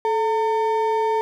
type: ring-modulated tone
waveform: triangle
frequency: 673 Hz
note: E5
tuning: 36 cents sharp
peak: -13 dBFS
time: 0.05-1.21 s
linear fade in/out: 0 ms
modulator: 238 Hz
effects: none